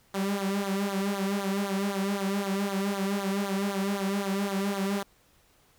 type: tone with flanger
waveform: sawtooth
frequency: 197.5 Hz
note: G3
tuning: 13 cents sharp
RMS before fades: -29 dBFS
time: 0.14-5.03 s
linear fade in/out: 5 ms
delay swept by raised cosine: 0.37 to 3.87 ms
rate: 3.9 Hz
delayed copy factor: -0.9
effects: pink hiss -63 dBFS RMS until 5.78 s